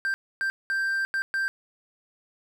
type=tone bursts at uneven times; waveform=triangle; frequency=1574 Hz; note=G6; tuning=7 cents sharp; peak=-22 dBFS; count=5; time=0.05-0.14 / 0.41-0.5 / 0.7-1.05 / 1.14-1.22 / 1.34-1.48 s; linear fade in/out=0 ms; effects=none